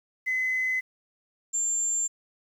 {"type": "tone pair in turn", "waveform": "sine", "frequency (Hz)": [2032, 7308], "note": ["B6", "A#8"], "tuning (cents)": [49, -35], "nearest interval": "octave + minor seventh", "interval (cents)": 2216, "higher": "second", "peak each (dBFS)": -23, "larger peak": "neither", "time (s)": [[0.26, 0.81], [1.53, 2.08]], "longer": "neither", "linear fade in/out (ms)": 20, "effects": ["tanh soft clip ceiling -20 dBFS", "9-bit"]}